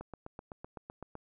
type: click train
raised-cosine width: 1 ms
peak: -29 dBFS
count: 10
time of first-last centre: 0.01-1.154 s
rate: 7.87 Hz
effects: none